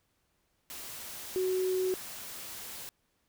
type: tone in noise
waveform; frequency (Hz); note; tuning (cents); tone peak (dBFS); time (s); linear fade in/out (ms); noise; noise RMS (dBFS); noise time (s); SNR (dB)
sine; 371.8; F#4; +8; -27; 1.36-1.94; 0; white; -43; 0.7-2.89; +13
effects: pink hiss -75 dBFS RMS until 3.28 s